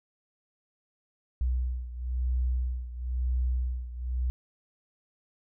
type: beating tone pair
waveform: sine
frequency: 62 / 63 Hz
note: B1 / B1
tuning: +7 / +35 cents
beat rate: 1 Hz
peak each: -28 / -32 dBFS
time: 1.41-4.3 s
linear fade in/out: 0 ms
effects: none